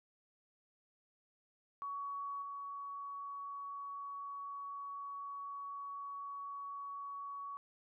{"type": "tone with level steps", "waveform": "sine", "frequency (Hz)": 1124, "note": "C#6", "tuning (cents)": 24, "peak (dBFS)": [-39, -42], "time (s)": [1.82, 7.57], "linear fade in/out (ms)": 0, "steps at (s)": 2.42, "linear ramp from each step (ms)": 2, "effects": []}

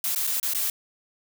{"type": "noise with dropouts", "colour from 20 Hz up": "blue", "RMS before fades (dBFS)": -26, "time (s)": [0.04, 0.7], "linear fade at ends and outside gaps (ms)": 2, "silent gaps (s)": [[0.149, 0.159], [0.269, 0.273], [0.399, 0.429], [0.536, 0.547]], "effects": []}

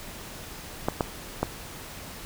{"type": "clicks", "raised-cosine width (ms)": 1, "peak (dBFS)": -9, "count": 3, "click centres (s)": [0.885, 1.008, 1.43], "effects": ["pink hiss -41 dBFS RMS until 2.25 s"]}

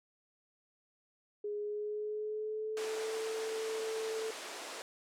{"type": "tone with pitch glide", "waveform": "sine", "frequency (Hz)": [415.3, 442.5], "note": ["G#4", "A4"], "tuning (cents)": [0, 10], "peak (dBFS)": -35, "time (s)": [1.44, 4.31], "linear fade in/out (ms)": 5, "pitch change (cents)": 110, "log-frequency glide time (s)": [1.58, 3.17]}
{"type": "band-pass noise", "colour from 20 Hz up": "pink", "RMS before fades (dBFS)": -45, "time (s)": [2.77, 4.82], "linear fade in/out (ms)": 0, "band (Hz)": [360, 9400], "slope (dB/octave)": 24}
{"effects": []}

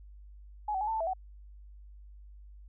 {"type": "tone with pitch steps", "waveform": "sine", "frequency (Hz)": [842, 760, 844, 892, 882, 658, 752], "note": ["G#5", "F#5", "G#5", "A5", "A5", "E5", "F#5"], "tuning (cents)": [24, 46, 28, 23, 4, -3, 28], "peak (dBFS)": -29, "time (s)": [0.68, 1.135], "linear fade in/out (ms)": 5, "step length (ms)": 65, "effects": ["added 50 Hz sine -48 dBFS peak until 2.68 s"]}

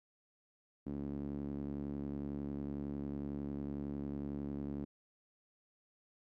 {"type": "tone with band-pass filter", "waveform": "sawtooth", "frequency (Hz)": 71, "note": "C#2", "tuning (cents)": 42, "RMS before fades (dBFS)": -41, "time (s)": [0.86, 4.85], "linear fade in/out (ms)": 10, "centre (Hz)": 260, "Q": 2.6, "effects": []}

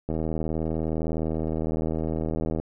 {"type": "click train", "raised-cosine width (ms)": 2, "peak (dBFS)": -15, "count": 201, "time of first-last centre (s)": [0.09, 2.599], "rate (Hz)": 79.7, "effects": []}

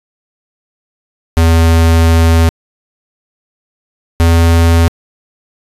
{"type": "tone pair in turn", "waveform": "square", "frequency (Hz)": [82.41, 83.51], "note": ["E2", "E2"], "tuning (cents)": [0, 23], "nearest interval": "unison", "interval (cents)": 23, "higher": "second", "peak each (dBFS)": -6, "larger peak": "neither", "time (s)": [[1.37, 2.49], [4.2, 4.88]], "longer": "first", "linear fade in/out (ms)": 0, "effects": ["resampled to 32000 Hz"]}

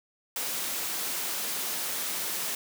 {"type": "high-pass noise", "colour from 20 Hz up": "white", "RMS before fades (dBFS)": -32, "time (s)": [0.36, 2.55], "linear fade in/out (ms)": 2, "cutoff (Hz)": 190, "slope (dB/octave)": 12, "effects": []}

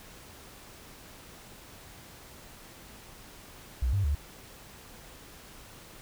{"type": "tone with pitch steps", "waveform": "sine", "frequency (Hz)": [62.6, 99, 72.1], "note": ["B1", "G2", "D2"], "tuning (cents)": [24, 18, -31], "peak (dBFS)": -24, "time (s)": [3.82, 4.15], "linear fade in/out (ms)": 5, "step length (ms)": 110, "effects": ["pink hiss -50 dBFS RMS until 6.01 s"]}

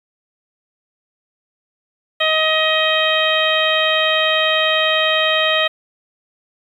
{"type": "harmonic tone", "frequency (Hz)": 630, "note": "D#5", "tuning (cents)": 21, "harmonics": [1, 2, 3, 4, 5, 6], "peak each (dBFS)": [-19, -22, -20, -22, -20, -23], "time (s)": [2.2, 5.68], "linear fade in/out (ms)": 10, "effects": ["8-bit"]}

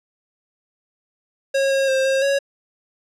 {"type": "tone with pitch steps", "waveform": "square", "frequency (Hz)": [545, 542, 530, 536, 555], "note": ["C#5", "C#5", "C5", "C5", "C#5"], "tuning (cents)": [-29, -39, 22, 42, 2], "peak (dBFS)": -17, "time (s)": [1.54, 2.39], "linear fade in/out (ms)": 10, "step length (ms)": 170, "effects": ["low-pass 8000 Hz 12 dB/octave"]}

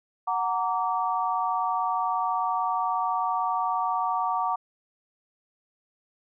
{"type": "chord", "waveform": "sine", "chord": "Gb augmented", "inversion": "none", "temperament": "just", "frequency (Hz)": [740, 925, 1156.2], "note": ["Gb5", "Bb5", "D6"], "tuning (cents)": [0, -14, -27], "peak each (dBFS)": -28, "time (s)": [0.27, 4.56], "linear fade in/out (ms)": 10, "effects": []}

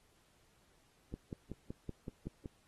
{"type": "click train", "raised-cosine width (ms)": 3, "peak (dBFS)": -29, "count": 8, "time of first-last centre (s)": [1.14, 2.458], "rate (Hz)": 5.31, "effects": ["pink hiss -71 dBFS RMS until 2.67 s", "AAC 32 kbps"]}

